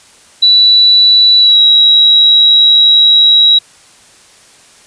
sine tone with pitch glide, 3951 to 3863 Hz, B7 to B7, 0 to -39 cents, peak -3 dBFS, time 0.42-3.59 s, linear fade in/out 10 ms, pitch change -39 cents, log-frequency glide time 1.39-1.59 s, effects white hiss -42 dBFS RMS until 4.86 s + resampled to 22050 Hz

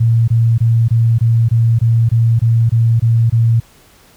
sine tone bursts, 115.1 Hz, A#2, 22 cents flat, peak -8 dBFS, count 12, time 0-3.602 s, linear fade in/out 10 ms, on 280 ms, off 22 ms, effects pink hiss -47 dBFS RMS until 4.16 s

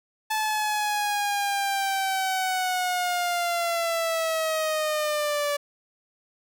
sawtooth linear sweep, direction down, 870 to 576 Hz, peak -20 dBFS, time 0.3-5.57 s, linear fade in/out 10 ms, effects none

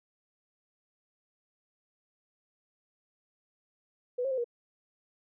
sine tone with pitch steps, 494.2 / 540 / 520 / 476.2 Hz, B4 / C#5 / C5 / A#4, +1 / -45 / -11 / +37 cents, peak -28 dBFS, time 4.18-4.444 s, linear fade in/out 10 ms, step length 66 ms, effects none

